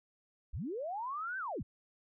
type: linear two-way sweep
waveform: sine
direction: up then down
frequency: 33.12 to 1578 to 33.12 Hz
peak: -36 dBFS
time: 0.53-1.63 s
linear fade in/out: 10 ms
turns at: 1.38 s
effects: none